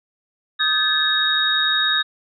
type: tone cluster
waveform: sine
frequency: 1251 / 1570 / 1721 / 3754 Hz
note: D#6 / G6 / A6 / A#7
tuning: +9 / +2 / -39 / +11 cents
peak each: -26 / -25 / -23 / -18 dBFS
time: 0.59-2.03 s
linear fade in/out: 20 ms
effects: none